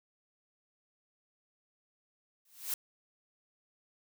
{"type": "noise with exponential growth", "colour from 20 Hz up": "blue", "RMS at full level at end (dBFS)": -31, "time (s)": [2.45, 2.74], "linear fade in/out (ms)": 2, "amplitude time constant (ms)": 61, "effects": []}